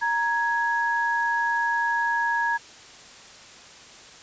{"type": "tone pair together", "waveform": "sine", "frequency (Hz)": [934, 1665.4], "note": ["A#5", "G#6"], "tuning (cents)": [3, 4], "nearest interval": "minor seventh", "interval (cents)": 1001, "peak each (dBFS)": -24, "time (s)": [0.01, 2.58], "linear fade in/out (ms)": 20, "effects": ["white hiss -46 dBFS RMS until 4.22 s", "resampled to 16000 Hz"]}